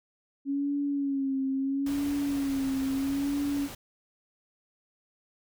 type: tone with vibrato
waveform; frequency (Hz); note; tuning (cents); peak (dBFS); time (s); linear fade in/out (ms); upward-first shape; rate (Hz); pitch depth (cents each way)
sine; 276.2; C#4; -6; -26; 0.45-3.69; 50; sine; 0.75; 56
type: noise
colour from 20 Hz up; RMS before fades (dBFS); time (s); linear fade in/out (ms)
pink; -42; 1.86-3.75; 5
effects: none